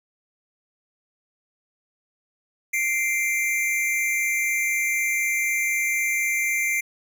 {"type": "tone pair together", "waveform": "square", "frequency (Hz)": [2093, 2349], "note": ["C7", "D7"], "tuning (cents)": [0, 0], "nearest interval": "major second", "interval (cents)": 200, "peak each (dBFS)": [-24, -26], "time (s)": [2.73, 6.81], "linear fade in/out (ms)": 10, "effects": []}